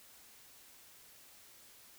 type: silence
effects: white hiss -59 dBFS RMS until 1.98 s